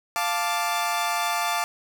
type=chord; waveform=sawtooth; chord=D minor; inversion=first; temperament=equal; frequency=698.5 / 880 / 1174.7 Hz; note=F5 / A5 / D6; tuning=0 / 0 / 0 cents; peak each=-24 dBFS; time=0.16-1.64 s; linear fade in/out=0 ms; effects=none